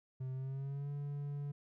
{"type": "tone with pitch glide", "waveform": "triangle", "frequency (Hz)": [130.1, 143.52], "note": ["C3", "D3"], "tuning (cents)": [-9, -40], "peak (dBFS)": -36, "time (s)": [0.2, 1.52], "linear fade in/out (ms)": 10, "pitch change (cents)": 169, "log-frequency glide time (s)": [0.32, 0.9], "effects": []}